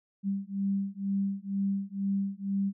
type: beating tone pair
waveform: sine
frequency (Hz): 196 / 198.1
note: G3 / G3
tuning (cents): 0 / +18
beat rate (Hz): 2.1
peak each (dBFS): -31 / -31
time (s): 0.23-2.73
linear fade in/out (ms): 50
effects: none